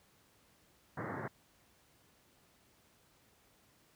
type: band-pass noise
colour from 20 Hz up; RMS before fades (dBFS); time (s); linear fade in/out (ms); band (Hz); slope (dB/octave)
pink; -41; 0.97-1.28; 5; 100 to 2000; 96
effects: pink hiss -68 dBFS RMS until 3.95 s + high-pass 60 Hz 12 dB/octave